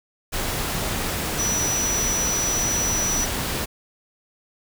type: tone in noise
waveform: sine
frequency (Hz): 5900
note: F#8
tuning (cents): -6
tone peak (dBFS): -22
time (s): 1.38-3.26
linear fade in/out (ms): 20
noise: pink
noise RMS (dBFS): -26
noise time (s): 0.32-3.66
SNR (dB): +1
effects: none